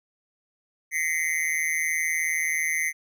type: tone with amplitude modulation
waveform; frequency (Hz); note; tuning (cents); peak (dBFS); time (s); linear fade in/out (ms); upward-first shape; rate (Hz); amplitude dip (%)
square; 2054; C7; -33; -20; 0.91-2.93; 50; sine; 159; 100
effects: none